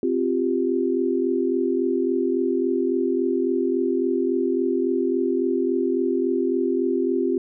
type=chord; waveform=sine; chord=C suspended fourth; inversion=none; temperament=just; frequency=261.6 / 348.8 / 392.4 Hz; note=C4 / F4 / G4; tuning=0 / -2 / +2 cents; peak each=-24 / -23 / -24 dBFS; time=0.03-7.38 s; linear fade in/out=2 ms; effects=none